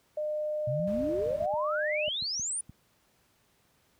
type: tone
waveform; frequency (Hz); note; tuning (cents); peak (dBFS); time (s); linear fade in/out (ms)
sine; 606; D#5; -46; -29; 0.17-2.09; 5
type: exponential sweep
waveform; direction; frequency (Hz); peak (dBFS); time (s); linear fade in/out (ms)
sine; up; 120.2 to 9870; -30; 0.67-2.61; 5
type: clicks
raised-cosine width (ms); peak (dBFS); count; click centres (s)
5; -33; 9; 0.796 / 1.008 / 1.307 / 1.423 / 1.538 / 2.079 / 2.223 / 2.396 / 2.695
type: noise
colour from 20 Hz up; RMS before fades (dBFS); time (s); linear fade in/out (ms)
brown; -42; 0.87-1.46; 5
effects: pink hiss -68 dBFS RMS until 3.99 s + high-pass 60 Hz 12 dB/octave